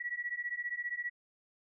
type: beating tone pair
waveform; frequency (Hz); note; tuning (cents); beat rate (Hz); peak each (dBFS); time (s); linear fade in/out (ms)
sine; 1926 / 1941; B6 / B6; -44 / -31; 15; -38 / -38; 0-1.1; 10
effects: none